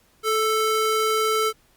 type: ring-modulated tone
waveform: square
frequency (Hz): 880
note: A5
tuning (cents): 0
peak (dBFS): -17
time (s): 0.23-1.53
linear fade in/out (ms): 50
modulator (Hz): 444
effects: pink hiss -60 dBFS RMS until 1.76 s + Opus 48 kbps